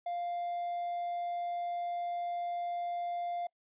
triangle tone with hard clipping, 698.5 Hz, F5, in tune, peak -34 dBFS, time 0.06-3.47 s, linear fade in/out 5 ms, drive 5 dB, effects noise-tail reverb RT60 0.1 s tail -26 dB re dry + resampled to 8000 Hz

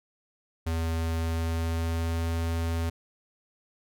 square tone with pitch glide, 82 to 82.95 Hz, E2 to E2, -9 to +11 cents, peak -27 dBFS, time 0.66-2.9 s, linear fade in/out 10 ms, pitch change +20 cents, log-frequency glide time 1.12-2.27 s, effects none

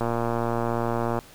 click train, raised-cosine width 1 ms, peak -12 dBFS, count 139, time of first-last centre 0.01-1.189 s, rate 117 Hz, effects pink hiss -49 dBFS RMS until 1.34 s

